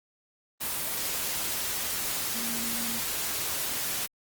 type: tone in noise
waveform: sine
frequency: 232.3 Hz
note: A#3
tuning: 6 cents flat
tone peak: -37 dBFS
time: 2.34-3 s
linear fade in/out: 20 ms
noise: white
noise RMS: -31 dBFS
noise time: 0.6-4.07 s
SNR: -9 dB
effects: Opus 24 kbps